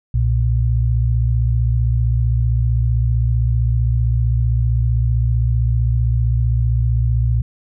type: tone pair together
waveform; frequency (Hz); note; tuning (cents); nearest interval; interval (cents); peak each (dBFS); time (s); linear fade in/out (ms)
sine; 62.5 / 117.98; B1 / A#2; +21 / +21; major seventh; 1100; -16; 0.14-7.42; 5
effects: none